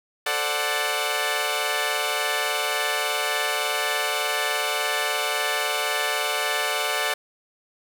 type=chord; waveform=10% pulse; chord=D dominant seventh; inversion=second; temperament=equal; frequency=440 / 523.3 / 587.3 / 740 Hz; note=A4 / C5 / D5 / F#5; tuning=0 / 0 / 0 / 0 cents; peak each=-21 / -24 / -19 / -19 dBFS; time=0.26-7.14 s; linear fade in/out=5 ms; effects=none